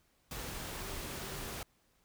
sine tone in noise, 390.9 Hz, G4, 5 cents flat, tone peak -52 dBFS, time 0.83-1.56 s, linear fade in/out 2 ms, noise pink, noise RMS -42 dBFS, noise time 0.31-1.63 s, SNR -13 dB, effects pink hiss -72 dBFS RMS until 2.04 s

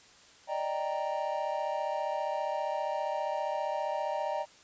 triangle chord, Eb major seventh, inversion third, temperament equal, 587.3 / 622.3 / 784 / 932.3 Hz, D5 / Eb5 / G5 / Bb5, 0 / 0 / 0 / 0 cents, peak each -34 dBFS, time 0.47-4.46 s, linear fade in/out 50 ms, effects white hiss -57 dBFS RMS until 4.63 s + resampled to 16000 Hz

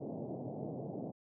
pink band-pass noise, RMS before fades -42 dBFS, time 0-1.12 s, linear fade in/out 20 ms, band 120 to 730 Hz, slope 48 dB/octave, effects none

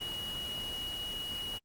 sine tone in noise, 2903 Hz, F#7, 34 cents flat, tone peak -36 dBFS, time 0-1.59 s, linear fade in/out 20 ms, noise pink, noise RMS -44 dBFS, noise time 0-1.59 s, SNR +5 dB, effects Opus 24 kbps

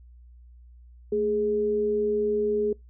sine tone pair together, 220.9 / 417 Hz, A3 / G#4, +7 / +7 cents, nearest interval major seventh, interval 1100 cents, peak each -32 / -22 dBFS, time 1.12-2.73 s, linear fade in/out 5 ms, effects noise-tail reverb RT60 0.2 s tail -26 dB re dry + added 60 Hz sine -47 dBFS peak until 2.89 s

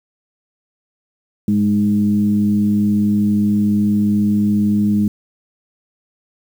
sine tone with frequency modulation, 207.2 Hz, G#3, 4 cents flat, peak -12 dBFS, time 1.48-5.08 s, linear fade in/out 2 ms, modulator 103 Hz, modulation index 0.55, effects 7-bit

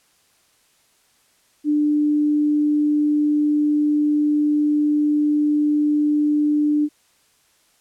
sine tone, 297.4 Hz, D4, 22 cents sharp, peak -15 dBFS, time 1.64-6.89 s, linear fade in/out 50 ms, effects white hiss -60 dBFS RMS until 7.8 s + low-pass 11000 Hz 12 dB/octave

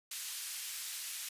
white band-pass noise, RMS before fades -42 dBFS, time 0.11-1.29 s, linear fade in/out 5 ms, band 2100 to 13000 Hz, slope 12 dB/octave, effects resampled to 32000 Hz

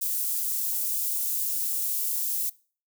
white high-pass noise, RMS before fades -28 dBFS, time 0.01-2.5 s, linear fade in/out 10 ms, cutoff 9700 Hz, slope 12 dB/octave, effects noise-tail reverb RT60 0.4 s tail -22 dB re dry

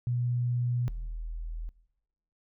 sine tone pair in turn, 122 / 40.71 Hz, B2 / E1, -21 / -21 cents, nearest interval octave + perfect fifth, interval 1900 cents, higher first, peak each -26 / -33 dBFS, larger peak first, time 0.07-0.88 / 0.88-1.69 s, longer neither, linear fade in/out 0 ms, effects noise-tail reverb RT60 1.0 s tail -21 dB re dry

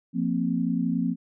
sine chord, F suspended fourth, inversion none, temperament equal with one note detuned, 174.61 / 230.4 / 261.6 Hz, F3 / Bb3 / C4, 0 / -20 / 0 cents, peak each -27 dBFS, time 0.13-1.16 s, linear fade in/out 50 ms, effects none

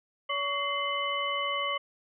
sine tone cluster, 568 / 1128 / 2082 / 2994 Hz, C#5 / C#6 / C7 / F#7, +42 / +30 / -9 / +20 cents, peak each -36 / -31 / -34 / -34 dBFS, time 0.29-1.78 s, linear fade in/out 10 ms, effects none

